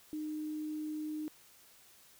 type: tone with quantisation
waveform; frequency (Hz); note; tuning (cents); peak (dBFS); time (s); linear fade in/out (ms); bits
sine; 306.3; D#4; -27; -36; 0.13-1.28; 0; 10
effects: white hiss -61 dBFS RMS until 2.19 s